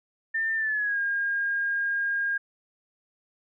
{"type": "tone with pitch glide", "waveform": "sine", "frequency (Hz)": [1796, 1618.6], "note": ["A6", "G#6"], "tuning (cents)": [35, -45], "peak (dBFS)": -24, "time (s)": [0.34, 2.38], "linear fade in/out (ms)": 10, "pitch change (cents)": -180, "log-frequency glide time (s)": [0.56, 0.99], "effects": []}